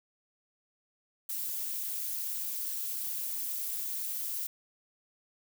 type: noise with amplitude modulation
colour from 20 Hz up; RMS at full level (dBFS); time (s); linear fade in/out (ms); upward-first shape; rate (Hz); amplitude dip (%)
violet; -32; 1.29-4.47; 5; sine; 232; 75
effects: none